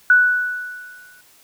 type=tone with exponential decay; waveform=sine; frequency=1480 Hz; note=F#6; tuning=in tune; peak=-7 dBFS; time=0.1-1.21 s; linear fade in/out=2 ms; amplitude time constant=240 ms; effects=white hiss -52 dBFS RMS until 1.43 s